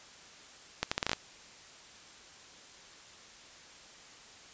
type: accelerating click train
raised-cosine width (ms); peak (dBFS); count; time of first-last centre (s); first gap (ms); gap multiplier
0.2; -11; 8; 0.83-1.132; 85; 0.76
effects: white hiss -53 dBFS RMS until 4.53 s + resampled to 16000 Hz